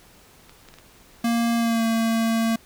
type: clicks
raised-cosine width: 0.2 ms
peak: -28 dBFS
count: 4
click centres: 0.495 / 0.687 / 0.74 / 0.786 s
type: tone with pitch glide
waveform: square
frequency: 233.1 to 226.7 Hz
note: A#3 to A#3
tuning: 0 to -48 cents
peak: -20 dBFS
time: 1.24-2.56 s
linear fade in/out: 5 ms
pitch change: -48 cents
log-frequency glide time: 1.57-1.84 s
effects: pink hiss -52 dBFS RMS until 2.65 s